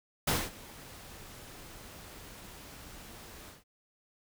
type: noise with ADSR envelope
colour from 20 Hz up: pink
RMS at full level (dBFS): -27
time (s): 0.27-3.64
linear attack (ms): 9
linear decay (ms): 220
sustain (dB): -22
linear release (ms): 160
effects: none